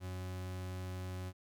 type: tone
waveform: 40% pulse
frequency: 92.1 Hz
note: F#2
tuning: 7 cents flat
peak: -39 dBFS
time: 0-1.33 s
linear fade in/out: 50 ms
effects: none